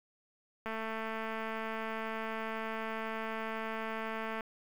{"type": "click train", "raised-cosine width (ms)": 0.5, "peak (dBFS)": -24, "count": 833, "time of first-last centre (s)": [0.66, 4.408], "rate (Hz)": 222, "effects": ["9-bit"]}